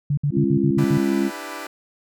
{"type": "tone bursts", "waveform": "sine", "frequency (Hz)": 144.5, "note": "D3", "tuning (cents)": -28, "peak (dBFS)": -17, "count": 7, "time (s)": [0.1, 0.978], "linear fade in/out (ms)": 5, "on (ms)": 74, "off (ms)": 60}
{"type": "harmonic tone", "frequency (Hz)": 68, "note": "C#2", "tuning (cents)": -33, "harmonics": [3, 4, 5], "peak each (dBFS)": [-22, -22, -22], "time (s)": [0.31, 1.31], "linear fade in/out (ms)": 50}
{"type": "chord", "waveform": "10% pulse", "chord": "E minor seventh", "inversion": "third", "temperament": "equal with one note detuned", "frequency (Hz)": [293.7, 329.6, 392, 497], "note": ["D4", "E4", "G4", "B4"], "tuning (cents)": [0, 0, 0, 11], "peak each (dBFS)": [-27, -28, -29, -30], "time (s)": [0.78, 1.67], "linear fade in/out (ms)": 5}
{"effects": []}